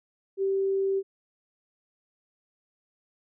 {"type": "tone", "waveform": "sine", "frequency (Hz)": 388.8, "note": "G4", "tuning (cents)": -14, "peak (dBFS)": -23, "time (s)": [0.37, 1.03], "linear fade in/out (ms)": 50, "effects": []}